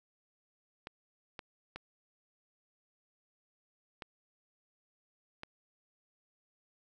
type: clicks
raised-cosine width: 0.3 ms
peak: -26 dBFS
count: 5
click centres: 0.871 / 1.392 / 1.76 / 4.022 / 5.434 s
effects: none